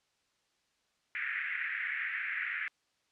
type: band-pass noise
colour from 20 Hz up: white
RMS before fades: -36 dBFS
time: 1.15-2.68 s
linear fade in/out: 0 ms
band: 1600 to 2200 Hz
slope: 48 dB/octave
effects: white hiss -75 dBFS RMS until 3.11 s + low-pass 6000 Hz 12 dB/octave